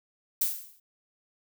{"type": "noise with exponential decay", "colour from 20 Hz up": "violet", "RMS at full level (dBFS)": -23, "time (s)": [0.41, 0.8], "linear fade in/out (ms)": 5, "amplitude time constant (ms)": 83, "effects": []}